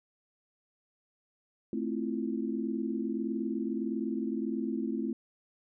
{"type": "chord", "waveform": "sine", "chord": "F major seventh", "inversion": "first", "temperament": "equal", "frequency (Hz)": [220, 261.6, 329.6, 349.2], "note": ["A3", "C4", "E4", "F4"], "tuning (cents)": [0, 0, 0, 0], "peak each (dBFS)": [-34, -35, -36, -40], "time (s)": [1.73, 5.13], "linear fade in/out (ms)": 2, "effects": []}